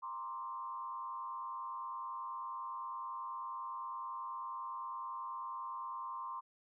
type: tone with frequency modulation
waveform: sine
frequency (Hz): 1051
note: C6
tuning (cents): +7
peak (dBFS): -40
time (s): 0.02-6.41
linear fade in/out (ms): 20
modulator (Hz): 110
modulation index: 0.91
effects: none